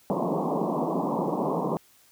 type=band-pass noise; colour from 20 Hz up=pink; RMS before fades=-27 dBFS; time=0.1-1.77 s; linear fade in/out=0 ms; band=150 to 1100 Hz; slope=96 dB/octave; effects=white hiss -59 dBFS RMS until 2.11 s